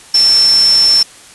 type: tone in noise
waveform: sine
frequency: 5370 Hz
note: E8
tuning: 31 cents sharp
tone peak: -6 dBFS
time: 0.14-1.03 s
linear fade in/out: 5 ms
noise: white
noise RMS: -21 dBFS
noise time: 0.14-1.03 s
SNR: +12 dB
effects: white hiss -38 dBFS RMS until 1.34 s + resampled to 24000 Hz